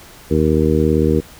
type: harmonic tone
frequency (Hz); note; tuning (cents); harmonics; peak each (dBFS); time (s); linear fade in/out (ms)
77.78; D#2; 0; 1 / 2 / 3 / 4 / 5 / 6; -19 / -19 / -19 / -19 / -19 / -19; 0.3-1.21; 20
effects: pink hiss -41 dBFS RMS until 1.39 s